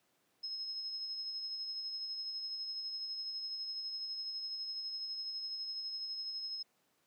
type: tone with tremolo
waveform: sine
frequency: 5160 Hz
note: E8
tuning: 38 cents flat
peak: -37 dBFS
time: 0.43-6.63 s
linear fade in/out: 10 ms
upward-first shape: sine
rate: 12 Hz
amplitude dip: 35%
effects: pink hiss -75 dBFS RMS until 7.06 s + high-pass 200 Hz 12 dB/octave